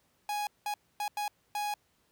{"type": "tone bursts at uneven times", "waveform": "45% pulse", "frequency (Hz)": 830.6, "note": "G#5", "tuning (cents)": 0, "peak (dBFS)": -31, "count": 5, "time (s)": [[0.29, 0.47], [0.66, 0.74], [1, 1.08], [1.17, 1.28], [1.55, 1.74]], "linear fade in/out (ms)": 2, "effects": ["pink hiss -71 dBFS RMS until 2.11 s", "high-pass 60 Hz 12 dB/octave"]}